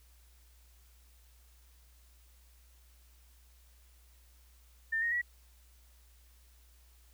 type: tone with pitch steps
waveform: sine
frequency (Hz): 1800 / 1864.6 / 1931.4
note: A6 / A#6 / B6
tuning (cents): +39 / 0 / -39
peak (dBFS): -29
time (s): 4.92-5.217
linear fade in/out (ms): 10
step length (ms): 99
effects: added 60 Hz sine -59 dBFS peak until 7.13 s + white hiss -67 dBFS RMS until 7.13 s